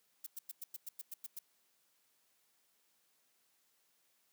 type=noise bursts; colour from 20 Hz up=violet; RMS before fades=-44 dBFS; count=10; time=0.24-1.39 s; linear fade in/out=5 ms; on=25 ms; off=100 ms; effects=white hiss -75 dBFS RMS until 4.32 s + high-pass 150 Hz 12 dB/octave